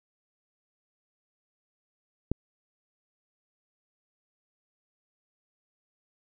click, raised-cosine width 3 ms, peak -13 dBFS, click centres 2.316 s, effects none

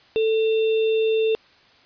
sine tone with sample-and-hold, 441.9 Hz, A4, 7 cents sharp, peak -17 dBFS, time 0.16-1.35 s, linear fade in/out 0 ms, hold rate 3150 Hz, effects white hiss -54 dBFS RMS until 1.85 s + resampled to 11025 Hz

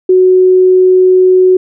sine tone, 370 Hz, F#4, in tune, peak -3 dBFS, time 0.09-1.57 s, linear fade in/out 5 ms, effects none

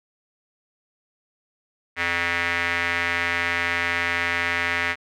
square tone with band-pass filter, 86 Hz, F2, 26 cents flat, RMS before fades -24 dBFS, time 1.96-4.96 s, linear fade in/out 50 ms, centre 2000 Hz, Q 3.5, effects none

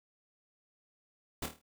pink noise with echo, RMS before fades -36 dBFS, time 1.42-1.46 s, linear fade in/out 5 ms, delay 26 ms, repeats 6, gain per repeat -6 dB, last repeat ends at 1.616 s, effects none

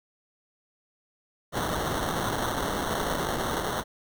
violet noise with sample-and-hold, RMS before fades -29 dBFS, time 1.52-3.84 s, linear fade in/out 50 ms, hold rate 2450 Hz, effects none

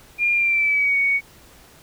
sine tone with pitch glide, 2407 to 2233 Hz, D7 to C#7, +42 to +12 cents, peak -16 dBFS, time 0.18-1.21 s, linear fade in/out 50 ms, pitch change -130 cents, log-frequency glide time 0.33-0.97 s, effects pink hiss -49 dBFS RMS until 1.82 s

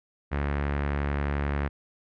sawtooth tone with low-pass filter, 71.4 Hz, D2, 48 cents flat, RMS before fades -28 dBFS, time 0.31-1.69 s, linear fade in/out 20 ms, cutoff 1900 Hz, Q 1.9, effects none

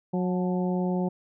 harmonic tone with a mistuned harmonic, 181.9 Hz, F#3, 29 cents flat, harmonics 1 / 2 / 3 / 4 / 5, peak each -25 / -31 / -35 / -37 / -39 dBFS, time 0.13-1.09 s, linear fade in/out 10 ms, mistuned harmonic 5, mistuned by -67 cents, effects none

